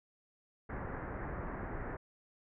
pink low-pass noise, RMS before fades -41 dBFS, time 0.69-1.97 s, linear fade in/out 10 ms, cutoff 1900 Hz, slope 48 dB/octave, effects none

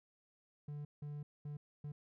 triangle tone bursts at uneven times, 146.83 Hz, D3, in tune, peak -40 dBFS, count 4, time 0.68-0.85 / 1.02-1.23 / 1.45-1.57 / 1.84-1.92 s, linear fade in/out 5 ms, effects none

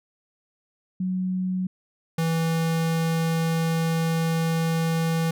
sine / square tone pair in turn, 185 / 163.87 Hz, F#3 / E3, 0 / -10 cents, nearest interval major second, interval 210 cents, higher first, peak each -23 / -22 dBFS, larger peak second, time 1-1.67 / 2.18-5.31 s, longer second, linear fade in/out 5 ms, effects none

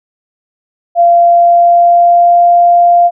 sine tone with pitch glide, 689 to 696.2 Hz, F5 to F5, -24 to -6 cents, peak -3 dBFS, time 0.95-3.11 s, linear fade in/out 50 ms, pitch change +18 cents, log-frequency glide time 1.09-2.44 s, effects none

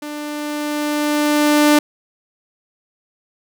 sawtooth tone with level ramp, 296.9 Hz, D4, 19 cents sharp, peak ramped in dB -23 to -5 dBFS, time 0.02-1.79 s, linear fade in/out 5 ms, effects none

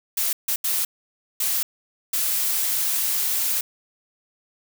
blue noise bursts at uneven times, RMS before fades -23 dBFS, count 5, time 0.17-0.33 / 0.48-0.56 / 0.64-0.85 / 1.4-1.63 / 2.13-3.61 s, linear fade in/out 5 ms, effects none

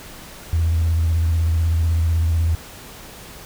sine tone with vibrato, 82.41 Hz, E2, in tune, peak -14 dBFS, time 0.53-2.55 s, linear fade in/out 0 ms, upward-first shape square, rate 16 Hz, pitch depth 36 cents each way, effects tanh soft clip ceiling -11 dBFS + pink hiss -39 dBFS RMS until 3.45 s

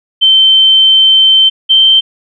sine tone pair in turn, 3100 / 3120 Hz, G7 / G7, -20 / -9 cents, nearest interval unison, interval 11 cents, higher second, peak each -3 dBFS, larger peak neither, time 0.21-1.5 / 1.69-2.01 s, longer first, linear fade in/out 20 ms, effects none

